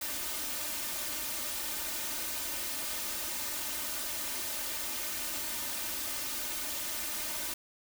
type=noise with comb filter; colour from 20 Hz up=white; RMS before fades=-36 dBFS; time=0.01-7.54 s; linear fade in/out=5 ms; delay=3.3 ms; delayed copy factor=+0.8; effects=none